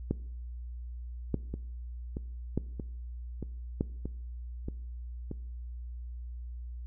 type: two click trains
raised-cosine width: 3 ms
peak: -15 / -23 dBFS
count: 4 / 7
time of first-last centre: 0.11-3.809 / 1.54-5.314 s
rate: 0.811 / 1.59 Hz
effects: noise-tail reverb RT60 0.7 s tail -21 dB re dry + added 60 Hz sine -38 dBFS peak until 6.86 s